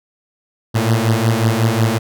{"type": "beating tone pair", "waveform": "sawtooth", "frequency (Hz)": [110.1, 115.6], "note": ["A2", "A#2"], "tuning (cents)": [2, -14], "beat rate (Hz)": 5.5, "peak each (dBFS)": -12, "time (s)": [0.74, 1.99], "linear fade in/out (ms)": 20, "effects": []}